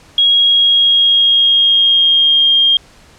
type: tone with pitch glide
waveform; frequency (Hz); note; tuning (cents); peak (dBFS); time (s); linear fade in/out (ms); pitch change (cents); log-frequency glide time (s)
sine; 3297 to 3218; G#7 to G7; -13 to +45; -7; 0.18-2.77; 2; -42; 0.29-2.53
effects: pink hiss -44 dBFS RMS until 3.18 s + low-pass 8000 Hz 12 dB/octave